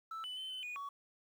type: tone with pitch steps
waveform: sine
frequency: 1320 / 2995 / 3066 / 3041 / 2462 / 1124 Hz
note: E6 / F#7 / G7 / F#7 / D#7 / C#6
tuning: +2 / +20 / -39 / +47 / -19 / +24 cents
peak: -38 dBFS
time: 0.11-0.89 s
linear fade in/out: 5 ms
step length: 130 ms
effects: tanh soft clip ceiling -40 dBFS + 11-bit